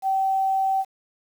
sine tone with quantisation, 771 Hz, G5, 29 cents flat, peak -19 dBFS, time 0.02-0.85 s, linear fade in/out 50 ms, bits 8, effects none

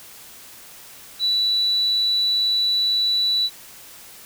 sine tone, 3951 Hz, B7, in tune, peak -17 dBFS, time 1.19-3.5 s, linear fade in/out 50 ms, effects white hiss -43 dBFS RMS until 4.25 s

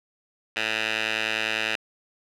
10% pulse tone with band-pass filter, 110 Hz, A2, in tune, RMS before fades -27 dBFS, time 0.56-1.76 s, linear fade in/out 5 ms, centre 2500 Hz, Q 2.4, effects none

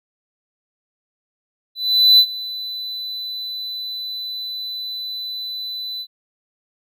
triangle tone with ADSR envelope, 3998 Hz, B7, 20 cents sharp, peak -5 dBFS, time 1.75-6.07 s, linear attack 440 ms, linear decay 65 ms, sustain -19 dB, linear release 63 ms, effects none

